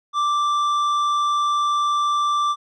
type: tone with tanh clipping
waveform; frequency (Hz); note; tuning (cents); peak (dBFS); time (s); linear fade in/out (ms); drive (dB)
sine; 1174.7; D6; 0; -19; 0.13-2.56; 50; 9
effects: none